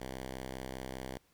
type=tone; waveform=5% pulse; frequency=65 Hz; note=C2; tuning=11 cents flat; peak=-29 dBFS; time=0-1.18 s; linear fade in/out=5 ms; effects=pink hiss -70 dBFS RMS until 1.33 s